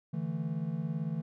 triangle chord, D suspended second, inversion none, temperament equal, 146.83 / 164.81 / 220 Hz, D3 / E3 / A3, 0 / 0 / 0 cents, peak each -35 / -32 / -37 dBFS, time 0.13-1.22 s, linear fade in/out 10 ms, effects none

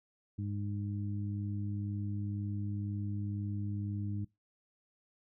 harmonic tone, 102 Hz, G#2, 31 cents flat, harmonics 1 / 2 / 3, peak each -35 / -41 / -45 dBFS, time 0.38-4.25 s, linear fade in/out 10 ms, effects noise-tail reverb RT60 0.2 s tail -22 dB re dry

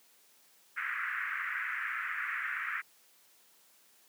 white band-pass noise, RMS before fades -36 dBFS, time 0.76-2.82 s, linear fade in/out 20 ms, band 1300 to 2100 Hz, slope 48 dB/octave, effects white hiss -64 dBFS RMS until 4.08 s + high-pass 200 Hz 12 dB/octave

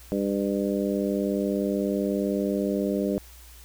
harmonic tone, 100 Hz, G2, 35 cents sharp, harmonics 2 / 3 / 4 / 5 / 6, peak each -27 / -29 / -30 / -31 / -32 dBFS, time 0.12-3.18 s, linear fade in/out 0 ms, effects added 60 Hz sine -47 dBFS peak until 3.64 s + white hiss -51 dBFS RMS until 3.64 s

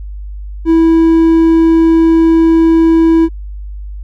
triangle tone, 327.4 Hz, E4, 12 cents flat, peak -3 dBFS, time 0.65-3.29 s, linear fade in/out 50 ms, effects added 50 Hz sine -22 dBFS peak until 4.03 s

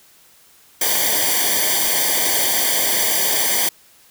white noise with comb filter, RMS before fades -18 dBFS, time 0.81-3.69 s, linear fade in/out 5 ms, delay 0.75 ms, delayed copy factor -1, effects white hiss -51 dBFS RMS until 4.1 s

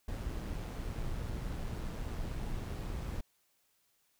brown noise with amplitude modulation, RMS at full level -37 dBFS, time 0.08-3.21 s, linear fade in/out 5 ms, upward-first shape sine, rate 117 Hz, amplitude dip 30%, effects white hiss -74 dBFS RMS until 4.19 s

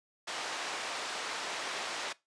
pink band-pass noise, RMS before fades -38 dBFS, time 0.27-2.13 s, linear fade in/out 10 ms, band 640 to 5900 Hz, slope 12 dB/octave, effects noise-tail reverb RT60 0.2 s tail -19 dB re dry + resampled to 22050 Hz

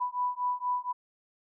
sine beating tone pair, 987.8 / 992 Hz, B5 / B5, 0 / +7 cents, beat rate 4.2 Hz, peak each -31 dBFS, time 0-0.93 s, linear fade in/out 20 ms, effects none

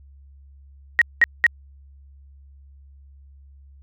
sine tone bursts, 1886 Hz, A#6, 20 cents sharp, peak -10 dBFS, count 3, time 0.99-1.465 s, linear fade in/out 0 ms, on 25 ms, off 200 ms, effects added 69 Hz sine -45 dBFS peak until 3.82 s

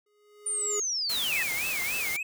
square tone with exponential growth, 416.5 Hz, G#4, 5 cents sharp, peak -30 dBFS, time 0.06-0.8 s, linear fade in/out 5 ms, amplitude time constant 160 ms
sine linear sweep, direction down, 9260 to 1760 Hz, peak -27 dBFS, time 0.46-1.43 s, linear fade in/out 5 ms
white noise, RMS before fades -34 dBFS, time 1.09-2.17 s, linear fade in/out 10 ms
triangle tone with vibrato, 2349 Hz, D7, in tune, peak -28 dBFS, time 1.32-2.23 s, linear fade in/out 5 ms, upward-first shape sine, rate 3.5 Hz, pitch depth 200 cents each way
effects none

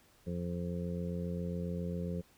harmonic tone, 87.31 Hz, F2, in tune, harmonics 1 / 2 / 3 / 4 / 5 / 6, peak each -41 / -36 / -50 / -50 / -44 / -45 dBFS, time 0.26-2.22 s, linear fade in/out 20 ms, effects pink hiss -65 dBFS RMS until 2.37 s

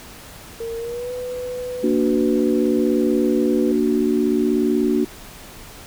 sine tone with pitch glide, 459.4 to 498.1 Hz, A#4 to B4, -25 to +15 cents, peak -25 dBFS, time 0.6-3.72 s, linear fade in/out 5 ms, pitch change +140 cents, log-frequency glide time 0.77-1.12 s
sine chord, Bb augmented, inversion none, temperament equal, 233.1 / 293.7 / 370 Hz, Bb3 / D4 / F#4, 0 / 0 / 0 cents, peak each -20 dBFS, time 1.83-5.05 s, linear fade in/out 10 ms
effects pink hiss -40 dBFS RMS until 5.86 s

